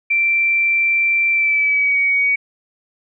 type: tone with pitch glide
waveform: sine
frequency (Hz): 2349 to 2249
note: D7 to C#7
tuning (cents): 0 to +24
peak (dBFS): -13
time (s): 0.1-2.36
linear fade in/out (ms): 10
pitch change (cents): -76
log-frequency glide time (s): 1.31-2.01
effects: none